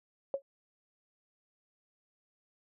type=tone with exponential decay; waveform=sine; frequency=550 Hz; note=C#5; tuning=14 cents flat; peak=-25 dBFS; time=0.34-0.42 s; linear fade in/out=1 ms; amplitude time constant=16 ms; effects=none